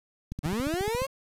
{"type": "click train", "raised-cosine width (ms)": 5, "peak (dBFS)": -22, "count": 11, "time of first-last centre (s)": [0.32, 1.019], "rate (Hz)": 14.3}
{"type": "linear sweep", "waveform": "30% pulse", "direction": "up", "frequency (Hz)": [135.4, 554.4], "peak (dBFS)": -25, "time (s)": [0.43, 1.07], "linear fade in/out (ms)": 20}
{"effects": ["resampled to 32000 Hz", "8-bit"]}